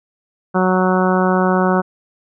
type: harmonic tone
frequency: 185 Hz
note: F#3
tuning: in tune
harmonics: 1 / 2 / 3 / 4 / 5 / 6 / 7 / 8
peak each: -16 / -19 / -21 / -22 / -23 / -24 / -24 / -25 dBFS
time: 0.54-1.82 s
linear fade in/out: 20 ms
effects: none